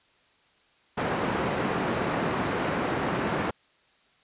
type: band-pass noise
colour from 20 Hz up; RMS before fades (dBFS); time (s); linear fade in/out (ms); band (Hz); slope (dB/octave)
pink; -28; 0.97-3.51; 10; 160 to 1700; 12
effects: white hiss -63 dBFS RMS until 4.23 s + resampled to 8000 Hz